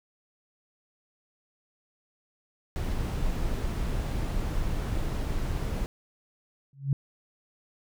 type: noise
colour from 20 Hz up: brown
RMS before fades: -29 dBFS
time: 2.76-5.86 s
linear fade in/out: 0 ms
type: tone with exponential growth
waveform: sine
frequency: 138 Hz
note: C#3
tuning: 7 cents flat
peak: -18 dBFS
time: 6.73-6.93 s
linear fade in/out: 2 ms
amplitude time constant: 43 ms
effects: none